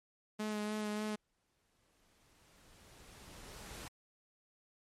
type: tone with vibrato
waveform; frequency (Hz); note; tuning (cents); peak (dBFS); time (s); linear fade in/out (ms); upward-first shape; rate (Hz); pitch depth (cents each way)
sawtooth; 211.8; G#3; +34; -32; 0.39-1.16; 10; sine; 3.4; 19
type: noise with exponential growth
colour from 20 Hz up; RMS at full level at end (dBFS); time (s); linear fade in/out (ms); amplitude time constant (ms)
pink; -46; 0.93-3.88; 2; 640
effects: low-pass 11000 Hz 12 dB/octave + MP3 64 kbps